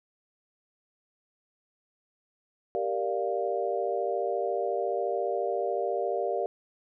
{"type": "chord", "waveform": "sine", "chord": "G minor seventh", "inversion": "none", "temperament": "equal", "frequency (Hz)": [392, 466.2, 587.3, 698.5], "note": ["G4", "Bb4", "D5", "F5"], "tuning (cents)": [0, 0, 0, 0], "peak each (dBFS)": -32, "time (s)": [2.75, 6.46], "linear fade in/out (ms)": 0, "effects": []}